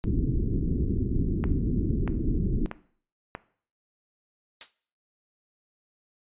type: low-pass noise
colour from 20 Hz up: pink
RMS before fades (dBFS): -26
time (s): 0.04-2.66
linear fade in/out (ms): 0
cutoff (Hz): 370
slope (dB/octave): 48
type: click train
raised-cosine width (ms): 0.5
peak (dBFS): -18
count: 4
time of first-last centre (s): 1.44-3.351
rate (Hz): 1.57
type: noise with exponential decay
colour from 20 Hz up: blue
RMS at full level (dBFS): -28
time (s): 4.61-4.72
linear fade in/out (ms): 1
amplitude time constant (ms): 23
effects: noise-tail reverb RT60 0.5 s tail -17 dB re dry + resampled to 8000 Hz